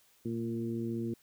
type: harmonic tone with a mistuned harmonic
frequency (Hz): 115.2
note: A#2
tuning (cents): -20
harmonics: 1 / 2 / 3 / 4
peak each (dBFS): -39 / -35 / -37 / -48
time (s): 0.25-1.14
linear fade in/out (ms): 5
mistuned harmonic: 1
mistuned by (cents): +25
effects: white hiss -66 dBFS RMS until 1.22 s